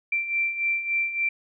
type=beating tone pair; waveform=sine; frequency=2349 / 2352.5 Hz; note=D7 / D7; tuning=0 / +2 cents; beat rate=3.5 Hz; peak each=-30 / -24 dBFS; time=0.12-1.29 s; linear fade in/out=5 ms; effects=none